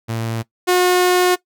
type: tone pair in turn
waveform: sawtooth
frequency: 113.8 / 361.3 Hz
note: A#2 / F#4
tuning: -41 / -41 cents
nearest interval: octave + minor sixth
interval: 2000 cents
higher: second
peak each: -17 / -8 dBFS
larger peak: second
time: 0.08-0.43 / 0.67-1.36 s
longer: second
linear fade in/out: 20 ms
effects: noise-tail reverb RT60 0.1 s tail -19 dB re dry